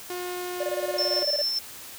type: tone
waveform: sawtooth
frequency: 358.7 Hz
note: F4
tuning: 46 cents sharp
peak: -27 dBFS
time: 0.1-1.23 s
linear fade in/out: 2 ms
type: tone bursts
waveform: triangle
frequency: 587.3 Hz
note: D5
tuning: in tune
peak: -23 dBFS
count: 15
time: 0.6-1.419 s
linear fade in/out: 5 ms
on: 35 ms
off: 21 ms
type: tone with tremolo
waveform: sine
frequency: 5340 Hz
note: E8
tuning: 22 cents sharp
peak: -23 dBFS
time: 0.98-1.59 s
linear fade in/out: 5 ms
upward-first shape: square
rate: 6.9 Hz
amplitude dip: 25%
effects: white hiss -42 dBFS RMS until 1.98 s